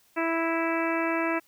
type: harmonic tone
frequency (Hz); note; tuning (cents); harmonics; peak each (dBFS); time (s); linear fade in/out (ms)
329.6; E4; 0; 1 / 2 / 3 / 4 / 5 / 6 / 7 / 8; -28 / -31 / -33 / -34 / -35 / -36 / -36 / -37; 0.16-1.4; 20
effects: white hiss -63 dBFS RMS until 1.47 s